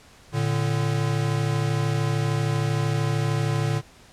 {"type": "tone pair together", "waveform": "square", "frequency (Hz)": [113.6, 146.63], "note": ["A#2", "D3"], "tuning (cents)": [-44, -2], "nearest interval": "major third", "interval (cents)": 442, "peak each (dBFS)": -25, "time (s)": [0.32, 3.82], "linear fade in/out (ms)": 50, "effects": ["pink hiss -51 dBFS RMS until 4.12 s", "low-pass 9000 Hz 12 dB/octave"]}